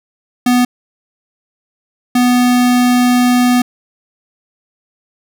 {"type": "tone pair in turn", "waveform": "square", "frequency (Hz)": [246.9, 246.9], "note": ["B3", "B3"], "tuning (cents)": [0, 0], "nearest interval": "unison", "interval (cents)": 0, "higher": "neither", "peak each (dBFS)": -9, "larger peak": "neither", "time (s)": [[0.46, 0.65], [2.15, 3.62]], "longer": "second", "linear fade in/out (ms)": 5, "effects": []}